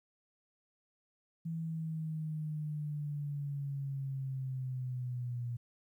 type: linear sweep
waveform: sine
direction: down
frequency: 164.81 to 119.3 Hz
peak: -35 dBFS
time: 1.45-5.57 s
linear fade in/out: 10 ms
effects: 12-bit